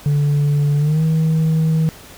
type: tone with pitch glide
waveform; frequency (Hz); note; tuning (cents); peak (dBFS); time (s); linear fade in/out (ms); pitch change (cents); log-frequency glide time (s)
sine; 145.2 to 159.26; D3 to D#3; -19 to +41; -10; 0.06-1.89; 0; +160; 0.78-1.02
effects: tanh soft clip ceiling -12 dBFS + pink hiss -40 dBFS RMS until 2.17 s